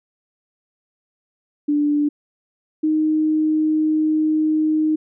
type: tone pair in turn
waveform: sine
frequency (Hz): 293.7 / 310.3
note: D4 / D#4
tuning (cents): 0 / -5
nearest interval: minor second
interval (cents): 95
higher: second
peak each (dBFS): -15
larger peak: neither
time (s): 1.68-2.09 / 2.83-4.96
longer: second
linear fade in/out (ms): 10
effects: none